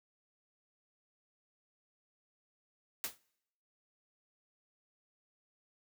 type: noise with exponential decay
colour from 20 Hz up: white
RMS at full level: -33 dBFS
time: 3.04-3.18 s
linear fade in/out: 0 ms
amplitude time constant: 29 ms
effects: noise-tail reverb RT60 0.8 s tail -25 dB re dry